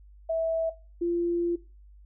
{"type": "tone pair in turn", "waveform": "sine", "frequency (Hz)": [653, 344.3], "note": ["E5", "F4"], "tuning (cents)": [-17, -25], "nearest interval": "major seventh", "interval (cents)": 1108, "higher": "first", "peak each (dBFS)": -24, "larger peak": "neither", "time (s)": [[0.29, 0.7], [1.01, 1.56]], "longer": "second", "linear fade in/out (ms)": 10, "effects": ["noise-tail reverb RT60 0.3 s tail -17 dB re dry", "added 50 Hz sine -49 dBFS peak until 2.05 s"]}